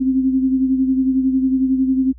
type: beating tone pair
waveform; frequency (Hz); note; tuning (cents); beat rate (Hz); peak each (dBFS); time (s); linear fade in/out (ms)
sine; 261.6 / 272.6; C4 / C#4; 0 / -29; 11; -14 / -23; 0-2.13; 20
effects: added 60 Hz sine -38 dBFS peak until 2.18 s